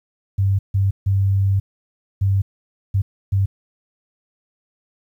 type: tone bursts at uneven times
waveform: sine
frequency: 97.8 Hz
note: G2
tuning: 4 cents flat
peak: -14 dBFS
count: 6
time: 0.38-0.59 / 0.74-0.91 / 1.06-1.6 / 2.21-2.42 / 2.94-3.02 / 3.32-3.46 s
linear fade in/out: 10 ms
effects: 9-bit